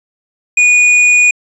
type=tone with tanh clipping; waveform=sine; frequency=2458 Hz; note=D#7; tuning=22 cents flat; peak=-7 dBFS; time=0.57-1.31 s; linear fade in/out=5 ms; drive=11 dB; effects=resampled to 22050 Hz